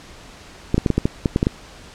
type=clicks; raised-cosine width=3 ms; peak=-3 dBFS; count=10; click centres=0.744 / 0.78 / 0.862 / 0.903 / 0.98 / 1.055 / 1.258 / 1.361 / 1.429 / 1.469 s; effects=pink hiss -42 dBFS RMS until 1.94 s + low-pass 7000 Hz 12 dB/octave